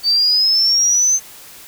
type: exponential sweep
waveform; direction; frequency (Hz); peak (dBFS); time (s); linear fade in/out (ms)
sine; up; 4568 to 6272; -11; 0.03-1.2; 50
effects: white hiss -39 dBFS RMS until 1.67 s